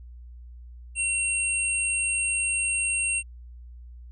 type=tone pair together; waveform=sine; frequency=2732 / 8579 Hz; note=F7 / C9; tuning=-39 / +42 cents; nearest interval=octave + minor sixth; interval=1981 cents; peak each=-26 dBFS; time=0.95-3.23 s; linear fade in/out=50 ms; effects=added 60 Hz sine -41 dBFS peak until 4.11 s